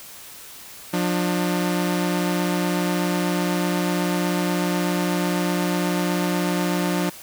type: tone pair together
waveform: sawtooth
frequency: 178.38 / 300 Hz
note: F3 / D4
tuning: +37 / +37 cents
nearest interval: major sixth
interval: 900 cents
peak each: -18 / -21 dBFS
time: 0.93-7.1 s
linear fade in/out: 10 ms
effects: white hiss -41 dBFS RMS until 7.22 s